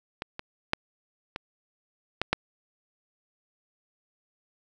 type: clicks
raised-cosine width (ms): 0.3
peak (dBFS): -16 / -19 / -7 / -17 / -9 / -6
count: 6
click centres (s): 0.221 / 0.394 / 0.734 / 1.361 / 2.216 / 2.33
effects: none